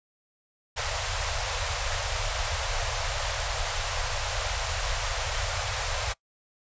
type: band-stop noise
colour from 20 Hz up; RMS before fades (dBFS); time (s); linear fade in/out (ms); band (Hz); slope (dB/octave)
pink; -29; 0.76-6.14; 20; 110 to 510; 48
effects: noise-tail reverb RT60 0.1 s tail -23 dB re dry + resampled to 16000 Hz